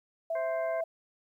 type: tone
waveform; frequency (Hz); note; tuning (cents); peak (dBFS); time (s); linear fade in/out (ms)
sine; 659.3; E5; 0; -29; 0.3-0.84; 5
type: harmonic tone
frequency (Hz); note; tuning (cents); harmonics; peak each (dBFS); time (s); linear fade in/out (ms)
523.3; C5; 0; 1 / 2 / 3 / 4; -39 / -42 / -44 / -45; 0.35-0.81; 5
effects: 11-bit